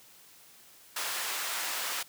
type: high-pass noise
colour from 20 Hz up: pink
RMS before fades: -34 dBFS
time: 0.96-2.03 s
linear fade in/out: 5 ms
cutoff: 1000 Hz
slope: 12 dB/octave
effects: white hiss -56 dBFS RMS until 2.08 s + high-pass 60 Hz 12 dB/octave